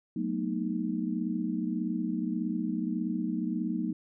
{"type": "chord", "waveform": "sine", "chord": "B dominant seventh", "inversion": "second", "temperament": "equal with one note detuned", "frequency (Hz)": [185, 220, 241.7, 311.1], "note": ["F#3", "A3", "B3", "D#4"], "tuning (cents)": [0, 0, -37, 0], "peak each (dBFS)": -34, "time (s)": [0.16, 3.93], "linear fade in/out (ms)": 5, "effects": []}